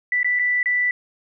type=tone with dropouts; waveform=sine; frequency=1975.5 Hz; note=B6; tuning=in tune; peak=-17 dBFS; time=0.12-0.91 s; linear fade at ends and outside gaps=2 ms; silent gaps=0.231-0.245 / 0.39-0.394 / 0.63-0.658 s; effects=none